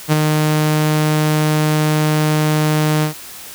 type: tone with ADSR envelope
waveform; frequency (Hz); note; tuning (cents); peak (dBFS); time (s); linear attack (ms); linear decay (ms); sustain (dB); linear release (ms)
sawtooth; 153.3; D#3; -25; -5; 0.08-3.14; 43; 17; -4; 110
effects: white hiss -34 dBFS RMS until 3.54 s